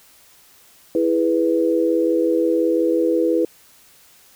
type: chord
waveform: sine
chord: E major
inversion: none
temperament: equal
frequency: 329.6 / 415.3 / 493.9 Hz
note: E4 / G#4 / B4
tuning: 0 / 0 / 0 cents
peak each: -18 / -23 / -19 dBFS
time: 0.95-3.45 s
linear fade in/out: 2 ms
effects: white hiss -51 dBFS RMS until 4.35 s